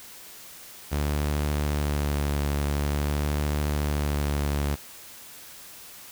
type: tone with vibrato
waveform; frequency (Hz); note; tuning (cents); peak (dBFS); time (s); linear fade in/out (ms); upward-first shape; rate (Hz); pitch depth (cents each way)
sawtooth; 72.9; D2; -12; -20; 0.91-4.76; 20; sine; 0.47; 23
effects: white hiss -45 dBFS RMS until 6.11 s